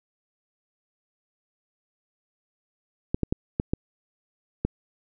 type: clicks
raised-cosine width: 3 ms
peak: -10 dBFS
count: 6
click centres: 3.145 / 3.233 / 3.325 / 3.599 / 3.735 / 4.65 s
effects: none